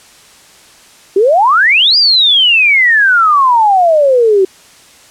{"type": "exponential two-way sweep", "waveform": "sine", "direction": "up then down", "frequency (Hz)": [370, 4935, 370], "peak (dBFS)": -5, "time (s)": [1.16, 4.45], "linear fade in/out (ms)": 5, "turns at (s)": 1.97, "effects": ["white hiss -41 dBFS RMS until 5.1 s", "low-pass 9000 Hz 12 dB/octave"]}